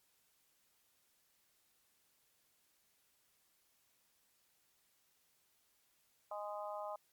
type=harmonic tone; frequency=206.9 Hz; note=G#3; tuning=6 cents flat; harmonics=3 / 4 / 5 / 6; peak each=-44 / -46 / -48 / -50 dBFS; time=6.31-6.96 s; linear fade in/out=5 ms; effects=white hiss -75 dBFS RMS until 7.12 s + MP3 96 kbps